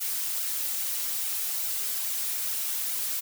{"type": "noise with flanger", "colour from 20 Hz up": "blue", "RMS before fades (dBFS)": -30, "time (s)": [0, 3.21], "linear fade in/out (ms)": 20, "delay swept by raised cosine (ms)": [1.3, 7.2], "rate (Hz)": 2.4, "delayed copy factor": 0.8, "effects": []}